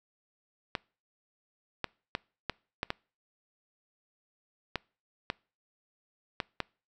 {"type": "clicks", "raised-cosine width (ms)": 0.3, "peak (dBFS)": -14, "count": 10, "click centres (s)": [0.752, 1.843, 2.151, 2.497, 2.831, 2.904, 4.757, 5.301, 6.402, 6.603], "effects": ["noise-tail reverb RT60 0.4 s tail -26 dB re dry"]}